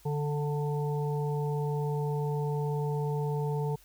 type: harmonic tone with a mistuned harmonic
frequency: 146.83 Hz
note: D3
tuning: in tune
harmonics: 1 / 3 / 5 / 6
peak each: -29 / -34 / -45 / -39 dBFS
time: 0.05-3.76 s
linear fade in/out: 10 ms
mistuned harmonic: 6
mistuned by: +21 cents
effects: added 50 Hz sine -60 dBFS peak until 3.84 s + white hiss -60 dBFS RMS until 3.84 s